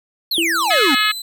square exponential sweep, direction down, 4419 to 246.9 Hz, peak -17 dBFS, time 0.31-0.95 s, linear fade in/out 5 ms
sine tone with exponential decay, 332.7 Hz, E4, 16 cents sharp, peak -17 dBFS, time 0.38-0.98 s, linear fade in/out 1 ms, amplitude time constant 130 ms
sawtooth tone with tremolo, 4025 Hz, B7, 32 cents sharp, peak -22 dBFS, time 0.55-1.22 s, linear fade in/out 5 ms, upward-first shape triangle, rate 18 Hz, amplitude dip 25%
harmonic tone, 425.5 Hz, G#4, 42 cents sharp, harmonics 3 / 4 / 5 / 6 / 7 / 8 / 9 / 10, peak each -20 / -21 / -22 / -23 / -23 / -24 / -25 / -25 dBFS, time 0.7-1.12 s, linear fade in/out 10 ms
effects none

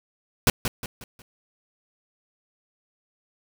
pink noise with echo, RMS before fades -17 dBFS, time 0.47-0.5 s, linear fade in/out 2 ms, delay 180 ms, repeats 4, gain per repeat -8 dB, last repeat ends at 1.22 s, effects none

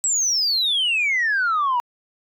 sine exponential sweep, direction down, 7910 to 940 Hz, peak -16 dBFS, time 0.04-1.8 s, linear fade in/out 0 ms, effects tanh soft clip ceiling -15 dBFS

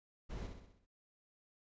brown noise with echo, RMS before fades -43 dBFS, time 0.29-0.48 s, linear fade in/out 20 ms, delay 64 ms, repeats 6, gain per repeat -5 dB, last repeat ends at 0.864 s, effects resampled to 16000 Hz

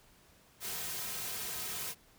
white noise with comb filter, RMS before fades -39 dBFS, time 0.6-1.95 s, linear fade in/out 50 ms, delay 3.5 ms, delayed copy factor -0.7, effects pink hiss -63 dBFS RMS until 2.18 s

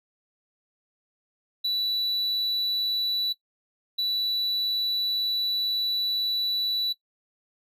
triangle tone bursts at uneven times, 3951 Hz, B7, in tune, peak -22 dBFS, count 2, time 1.64-3.33 / 3.98-6.93 s, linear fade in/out 10 ms, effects noise-tail reverb RT60 0.1 s tail -18 dB re dry

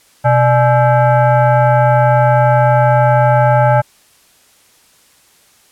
sine tone with frequency modulation, 126.1 Hz, B2, 36 cents sharp, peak -7 dBFS, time 0.24-3.82 s, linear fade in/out 20 ms, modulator 724 Hz, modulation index 1.3, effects white hiss -50 dBFS RMS until 5.71 s + low-pass 12000 Hz 12 dB/octave

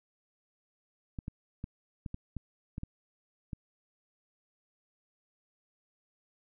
clicks, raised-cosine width 5 ms, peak -25 dBFS, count 9, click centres 1.188 / 1.281 / 1.641 / 2.062 / 2.144 / 2.367 / 2.781 / 2.834 / 3.532 s, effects none

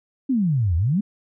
sine exponential two-way sweep, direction down then up, 280.1 to 78.2 to 221.5 Hz, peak -17 dBFS, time 0.29-1.01 s, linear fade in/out 10 ms, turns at 0.76 s, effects none

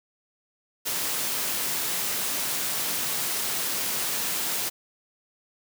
white high-pass noise, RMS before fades -28 dBFS, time 0.85-4.7 s, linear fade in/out 20 ms, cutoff 110 Hz, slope 24 dB/octave, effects none

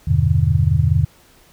sine chord, E minor seventh, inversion none, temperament just, 82.41 / 98.89 / 123.61 / 148.33 Hz, E2 / G2 / B2 / D3, 0 / +16 / +2 / +18 cents, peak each -18 dBFS, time 0.07-1.05 s, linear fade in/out 10 ms, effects pink hiss -51 dBFS RMS until 1.52 s

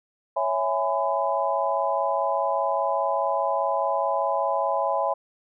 sine chord, C# minor seventh, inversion none, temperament equal with one note detuned, 554.4 / 659.3 / 830.6 / 1007.4 Hz, C#5 / E5 / G#5 / B5, 0 / 0 / 0 / +34 cents, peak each -27 dBFS, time 0.36-5.14 s, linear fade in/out 10 ms, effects none

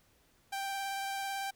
sawtooth tone with vibrato, 785 Hz, G5, 2 cents sharp, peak -31 dBFS, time 0.52-1.51 s, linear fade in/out 10 ms, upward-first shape sine, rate 18 Hz, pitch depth 11 cents each way, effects pink hiss -68 dBFS RMS until 1.55 s

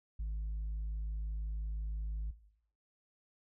sine tone, 52.9 Hz, G#1, 33 cents sharp, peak -32 dBFS, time 0.19-2.31 s, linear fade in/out 10 ms, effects noise-tail reverb RT60 0.7 s tail -18 dB re dry + tanh soft clip ceiling -34 dBFS

